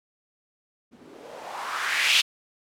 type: noise with low-pass filter sweep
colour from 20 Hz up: violet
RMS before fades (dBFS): -27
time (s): 0.91-2.22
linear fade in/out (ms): 20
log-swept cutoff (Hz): 230 to 3300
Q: 2.7
effects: none